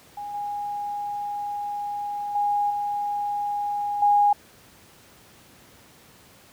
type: tone with level steps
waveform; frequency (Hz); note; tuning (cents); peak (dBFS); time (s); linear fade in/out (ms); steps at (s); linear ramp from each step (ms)
sine; 821; G#5; -20; -31 / -27 / -20 / -24 / -15; 0.17-4.33; 5; 0.34 / 2.35 / 2.7 / 4.02; 5
effects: pink hiss -52 dBFS RMS until 6.52 s + high-pass 80 Hz 12 dB/octave